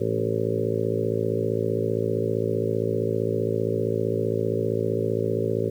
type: harmonic tone with a mistuned harmonic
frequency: 55.3 Hz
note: A1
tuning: 9 cents sharp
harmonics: 2 / 3 / 4 / 5 / 6 / 7 / 8 / 9 / 10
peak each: -29 / -34 / -34 / -34 / -37 / -27 / -28 / -32 / -34 dBFS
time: 0-5.7 s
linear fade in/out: 10 ms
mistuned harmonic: 3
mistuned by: +26 cents
effects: 9-bit